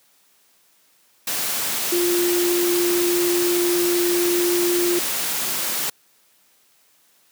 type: tone in noise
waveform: sine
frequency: 350 Hz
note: F4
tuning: 4 cents sharp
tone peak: -18 dBFS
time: 1.92-4.99 s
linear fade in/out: 5 ms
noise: white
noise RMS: -24 dBFS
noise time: 1.27-5.9 s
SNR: +3 dB
effects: white hiss -59 dBFS RMS until 7.31 s + high-pass 150 Hz 12 dB/octave